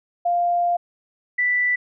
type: tone pair in turn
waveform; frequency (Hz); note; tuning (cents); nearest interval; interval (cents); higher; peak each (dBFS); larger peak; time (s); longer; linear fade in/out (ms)
sine; 698.5 / 1975.7; F5 / B6; 0 / 0; octave + tritone; 1800; second; -17; neither; 0.25-0.77 / 1.38-1.76; first; 10
effects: none